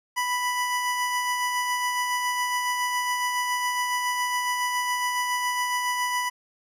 25% pulse tone with tremolo, 987.8 Hz, B5, in tune, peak -19 dBFS, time 0.16-6.3 s, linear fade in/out 20 ms, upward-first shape sine, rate 7.2 Hz, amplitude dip 30%, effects resampled to 32000 Hz + 10-bit

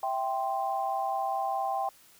sine chord, C major, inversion first, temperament equal, 659.3 / 784 / 1046.5 Hz, E5 / G5 / C6, 0 / 0 / 0 cents, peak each -35 / -29 / -35 dBFS, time 0.03-1.89 s, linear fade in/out 2 ms, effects white hiss -58 dBFS RMS until 2.19 s

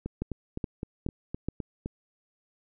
two click trains, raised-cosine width 3 ms, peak -20 / -17 dBFS, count 8 / 4, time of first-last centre 0.06-1.859 / 0.22-1.486 s, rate 3.89 / 2.37 Hz, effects none

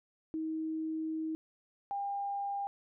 sine tone pair in turn, 317.4 / 801.3 Hz, D#4 / G5, +35 / +38 cents, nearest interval octave + major third, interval 1603 cents, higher second, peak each -33 / -33 dBFS, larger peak neither, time 0.34-1.35 / 1.91-2.67 s, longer first, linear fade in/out 0 ms, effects none

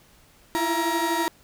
35% pulse tone cluster, 329.6 / 341.8 / 945 Hz, E4 / F4 / A#5, 0 / -37 / +23 cents, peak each -27 / -27 / -23 dBFS, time 0.55-1.28 s, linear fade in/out 0 ms, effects pink hiss -56 dBFS RMS until 1.43 s

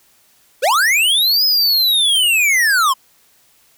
square linear two-way sweep, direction up then down, 440 to 5120 to 1003 Hz, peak -12 dBFS, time 0.62-2.94 s, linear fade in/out 20 ms, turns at 1.45 s, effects white hiss -54 dBFS RMS until 3.77 s

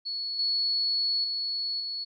sine tone with level steps, 4391 Hz, C#8, 17 cents flat, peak -30 / -24 / -28 / -31 dBFS, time 0.05-2.05 s, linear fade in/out 20 ms, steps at 0.39 / 1.24 / 1.8 s, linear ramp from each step 2 ms, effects none

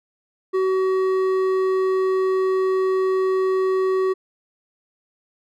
sine tone with hard clipping, 377.5 Hz, F#4, 35 cents sharp, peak -19 dBFS, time 0.53-4.14 s, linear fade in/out 20 ms, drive 8 dB, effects none

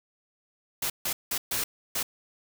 white noise bursts at uneven times, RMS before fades -29 dBFS, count 5, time 0.82-0.9 / 1.05-1.13 / 1.31-1.38 / 1.51-1.64 / 1.95-2.03 s, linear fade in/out 5 ms, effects none

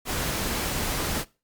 pink noise, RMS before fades -28 dBFS, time 0.05-1.25 s, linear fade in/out 50 ms, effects noise-tail reverb RT60 0.3 s tail -21 dB re dry + Opus 48 kbps

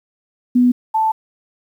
sine tone pair in turn, 246.9 / 879.9 Hz, B3 / A5, 0 / 0 cents, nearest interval octave + minor seventh, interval 2200 cents, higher second, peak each -9 / -13 dBFS, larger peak first, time 0.55-0.72 / 0.94-1.12 s, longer second, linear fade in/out 10 ms, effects 8-bit

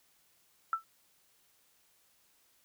sine tone with exponential decay, 1328 Hz, E6, 12 cents sharp, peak -24 dBFS, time 0.73-0.84 s, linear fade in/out 1 ms, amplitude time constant 22 ms, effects white hiss -69 dBFS RMS until 2.64 s

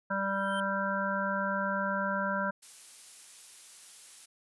harmonic tone, 196 Hz, G3, in tune, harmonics 1 / 3 / 5 / 7 / 8, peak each -35 / -35 / -35 / -35 / -35 dBFS, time 0.1-2.51 s, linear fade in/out 10 ms
square tone with exponential growth, 3127 Hz, G7, 5 cents flat, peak -38 dBFS, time 0.21-0.6 s, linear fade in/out 2 ms, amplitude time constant 84 ms
blue noise, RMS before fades -48 dBFS, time 2.62-4.26 s, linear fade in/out 10 ms
effects resampled to 24000 Hz

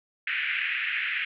white band-pass noise, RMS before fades -29 dBFS, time 0.27-1.25 s, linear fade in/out 5 ms, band 1600 to 2700 Hz, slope 48 dB/octave, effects none

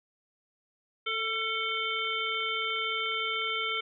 harmonic tone with a mistuned harmonic, 443 Hz, A4, 12 cents sharp, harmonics 1 / 3 / 5 / 7 / 8, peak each -39 / -34 / -33 / -34 / -39 dBFS, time 1.06-3.81 s, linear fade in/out 10 ms, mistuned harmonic 3, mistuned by +29 cents, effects none

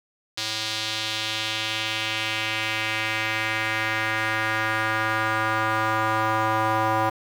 square tone with band-pass filter sweep, 109.7 Hz, A2, 5 cents flat, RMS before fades -25 dBFS, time 0.37-7.1 s, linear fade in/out 10 ms, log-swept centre 4300 to 950 Hz, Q 2, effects 7-bit

